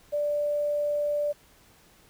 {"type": "tone with quantisation", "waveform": "sine", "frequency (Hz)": 587.3, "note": "D5", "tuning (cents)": 0, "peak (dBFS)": -24, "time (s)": [0.12, 1.33], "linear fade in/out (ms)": 20, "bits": 9, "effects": ["pink hiss -58 dBFS RMS until 2.09 s"]}